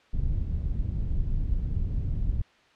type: low-pass noise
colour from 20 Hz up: pink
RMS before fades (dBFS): -27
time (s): 0.13-2.42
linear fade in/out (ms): 10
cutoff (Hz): 100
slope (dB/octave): 12
effects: white hiss -59 dBFS RMS until 2.75 s + low-pass 3000 Hz 12 dB/octave